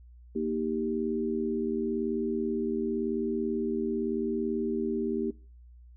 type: chord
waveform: sine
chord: Eb major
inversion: second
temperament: equal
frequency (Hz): 233.1 / 311.1 / 392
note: Bb3 / Eb4 / G4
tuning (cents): 0 / 0 / 0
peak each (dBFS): -31 / -34 / -31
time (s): 0.35-5.31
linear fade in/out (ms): 10
effects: noise-tail reverb RT60 0.4 s tail -22 dB re dry + added 60 Hz sine -49 dBFS peak until 5.96 s